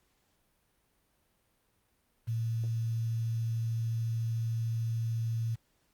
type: tone with quantisation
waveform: sine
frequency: 114.2 Hz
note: A#2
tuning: 35 cents flat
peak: -29 dBFS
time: 2.27-5.56 s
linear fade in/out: 20 ms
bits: 9
effects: pink hiss -73 dBFS RMS until 5.93 s + Opus 48 kbps